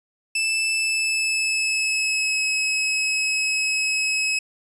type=tone with pitch glide; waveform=sawtooth; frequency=2637 to 2565 Hz; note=E7 to E7; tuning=0 to -48 cents; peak=-17 dBFS; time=0.35-4.39 s; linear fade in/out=5 ms; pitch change=-48 cents; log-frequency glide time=0.74-2.43 s; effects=resampled to 24000 Hz